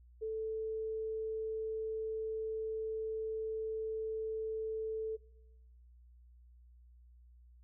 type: tone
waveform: sine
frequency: 440 Hz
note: A4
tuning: in tune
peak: -35 dBFS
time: 0.21-5.17 s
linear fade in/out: 20 ms
effects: noise-tail reverb RT60 0.9 s tail -21 dB re dry + added 60 Hz sine -57 dBFS peak until 7.63 s